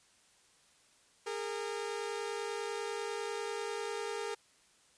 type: tone pair together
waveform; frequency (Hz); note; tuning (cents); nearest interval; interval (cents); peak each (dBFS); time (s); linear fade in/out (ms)
sawtooth; 409.1 / 459.2; G#4 / A#4; -26 / -26; major second; 200; -35 / -35; 1.26-4.35; 10
effects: white hiss -66 dBFS RMS until 4.97 s + resampled to 22050 Hz